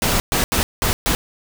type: noise bursts at uneven times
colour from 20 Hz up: pink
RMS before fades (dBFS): -18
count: 5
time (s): 0.02-0.2 / 0.32-0.44 / 0.52-0.63 / 0.82-0.93 / 1.06-1.15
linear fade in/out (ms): 0
effects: none